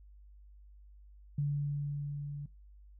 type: tone with level ramp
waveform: sine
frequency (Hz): 144.2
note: D3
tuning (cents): -31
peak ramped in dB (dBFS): -28 to -38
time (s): 1.38-2.46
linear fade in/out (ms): 5
effects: noise-tail reverb RT60 0.2 s tail -21 dB re dry + added 50 Hz sine -53 dBFS peak until 2.99 s